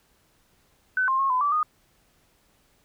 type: tone with pitch steps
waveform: sine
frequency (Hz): 1512 / 1058 / 1085 / 1011 / 1160 / 1232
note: F#6 / C6 / C#6 / B5 / D6 / D#6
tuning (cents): +37 / +19 / -37 / +40 / -22 / -17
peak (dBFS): -20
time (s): 0.97-1.63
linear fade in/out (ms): 2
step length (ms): 110
effects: pink hiss -64 dBFS RMS until 2.84 s